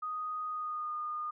sine tone with pitch glide, 1244.5 to 1221.7 Hz, D#6 to D#6, 0 to -32 cents, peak -34 dBFS, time 0.02-1.31 s, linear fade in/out 10 ms, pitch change -32 cents, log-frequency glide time 0.48-0.94 s, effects none

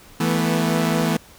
sawtooth chord, E suspended fourth, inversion none, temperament equal with one note detuned, 164.81 / 220 / 245 Hz, E3 / A3 / B3, 0 / 0 / -14 cents, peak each -17 / -19 / -20 dBFS, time 0.2-1.17 s, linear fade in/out 5 ms, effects pink hiss -47 dBFS RMS until 1.38 s

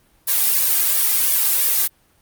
blue noise with flanger, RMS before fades -17 dBFS, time 0.27-1.88 s, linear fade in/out 20 ms, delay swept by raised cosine 1.7 to 2.51 ms, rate 2.9 Hz, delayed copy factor +0.95, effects pink hiss -58 dBFS RMS until 2.21 s + Opus 32 kbps

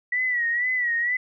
sine tone with vibrato, 1941 Hz, B6, 31 cents flat, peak -21 dBFS, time 0.12-1.17 s, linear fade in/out 5 ms, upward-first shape sine, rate 2.1 Hz, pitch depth 76 cents each way, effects none

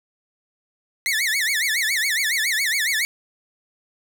sawtooth tone with vibrato, 1965 Hz, B6, 9 cents flat, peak -16 dBFS, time 1.06-3.05 s, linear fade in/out 0 ms, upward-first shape sine, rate 7.2 Hz, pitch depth 240 cents each way, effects none

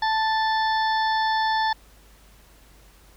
harmonic tone, 880 Hz, A5, in tune, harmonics 1 / 2 / 4 / 5 / 6, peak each -21 / -27 / -33 / -35 / -37 dBFS, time 0.02-1.73 s, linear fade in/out 5 ms, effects added 50 Hz sine -52 dBFS peak until 3.16 s + pink hiss -55 dBFS RMS until 3.16 s

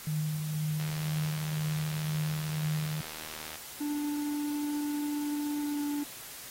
sine tone with tremolo, 153.5 Hz, D#3, 23 cents flat, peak -28 dBFS, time 0.07-3.01 s, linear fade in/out 2 ms, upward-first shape sine, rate 2 Hz, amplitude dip 35%
click train, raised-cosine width 0.2 ms, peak -24 dBFS, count 216, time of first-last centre 0.8-3.556 s, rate 78 Hz
triangle tone with pitch glide, 293.7 to 290.8 Hz, D4 to D4, 0 to -17 cents, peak -28 dBFS, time 3.8-6.04 s, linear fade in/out 10 ms, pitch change -17 cents, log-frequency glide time 5.57-5.86 s
effects white hiss -45 dBFS RMS until 6.5 s + AAC 48 kbps

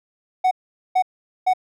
triangle tone bursts, 743 Hz, F#5, 7 cents sharp, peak -12 dBFS, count 3, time 0.44-1.536 s, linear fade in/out 10 ms, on 72 ms, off 440 ms, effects none

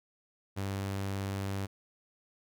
sawtooth tone, 98 Hz, G2, in tune, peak -29 dBFS, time 0.56-1.67 s, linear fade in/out 20 ms, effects none

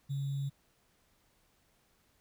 sine tone with sample-and-hold, 138.7 Hz, C#3, 1 cent sharp, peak -32 dBFS, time 0.09-0.5 s, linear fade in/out 20 ms, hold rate 3675 Hz, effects pink hiss -71 dBFS RMS until 2.2 s

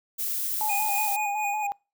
violet noise, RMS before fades -29 dBFS, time 0.18-1.17 s, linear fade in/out 20 ms
sine tone with vibrato, 830.6 Hz, G#5, in tune, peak -26 dBFS, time 0.61-1.72 s, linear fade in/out 0 ms, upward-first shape square, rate 5.4 Hz, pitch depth 49 cents each way
square tone with tremolo, 2470 Hz, D#7, 13 cents flat, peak -28 dBFS, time 0.69-1.67 s, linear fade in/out 5 ms, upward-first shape triangle, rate 4.2 Hz, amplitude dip 70%
effects noise-tail reverb RT60 0.3 s tail -26 dB re dry

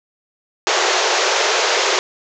pink band-pass noise, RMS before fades -17 dBFS, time 0.67-1.99 s, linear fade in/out 0 ms, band 360 to 7100 Hz, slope 96 dB/octave, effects none

